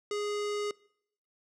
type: tone with low-pass filter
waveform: square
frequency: 414.1 Hz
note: G#4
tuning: 5 cents flat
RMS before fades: -33 dBFS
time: 0.11-0.71 s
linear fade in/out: 2 ms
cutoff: 6800 Hz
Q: 1.2
effects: noise-tail reverb RT60 0.7 s tail -23 dB re dry